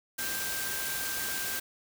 sine tone in noise, 1577 Hz, G6, 10 cents sharp, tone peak -38 dBFS, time 0.18-1.6 s, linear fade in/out 10 ms, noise white, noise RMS -34 dBFS, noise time 0.18-1.6 s, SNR -7 dB, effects none

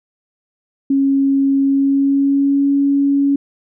sine tone with pitch glide, 274.1 to 279.9 Hz, C#4 to C#4, -19 to +17 cents, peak -11 dBFS, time 0.9-3.36 s, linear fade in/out 5 ms, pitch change +36 cents, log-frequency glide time 1.61-2.7 s, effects none

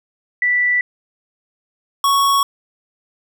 sine / square tone pair in turn, 1969 / 1110.8 Hz, B6 / C#6, -6 / +3 cents, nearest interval minor seventh, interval 991 cents, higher first, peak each -13 dBFS, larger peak neither, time 0.42-0.81 / 2.04-2.43 s, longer neither, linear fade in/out 2 ms, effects none

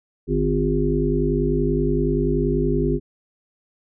harmonic tone with a mistuned harmonic, 50.5 Hz, G#1, 48 cents flat, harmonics 1 / 3 / 5 / 7 / 8, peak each -24 / -24 / -24 / -24 / -24 dBFS, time 0.27-3 s, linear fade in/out 50 ms, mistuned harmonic 5, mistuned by +25 cents, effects none

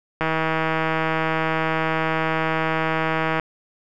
click train, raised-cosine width 0.5 ms, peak -7 dBFS, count 511, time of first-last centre 0.21-3.397 s, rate 160 Hz, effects none

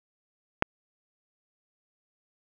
click, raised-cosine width 0.5 ms, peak -5 dBFS, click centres 0.624 s, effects none

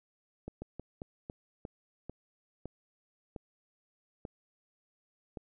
slowing click train, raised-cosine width 2 ms, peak -27 dBFS, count 11, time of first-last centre 0.48-5.372 s, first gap 140 ms, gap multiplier 1.26, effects none

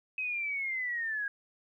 sine linear sweep, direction down, 2553 to 1624 Hz, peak -31 dBFS, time 0.18-1.28 s, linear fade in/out 2 ms, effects 12-bit

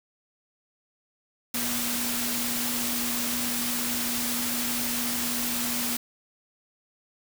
sine tone in noise, 240.8 Hz, B3, 44 cents flat, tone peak -33 dBFS, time 1.54-5.97 s, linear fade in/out 5 ms, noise white, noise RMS -29 dBFS, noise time 1.54-5.97 s, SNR -7 dB, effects none

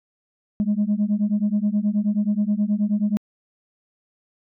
sine beating tone pair, 203.4 / 212.8 Hz, G#3 / G#3, -36 / +42 cents, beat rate 9.4 Hz, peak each -20 dBFS, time 0.6-3.17 s, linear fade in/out 0 ms, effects tanh soft clip ceiling -14 dBFS

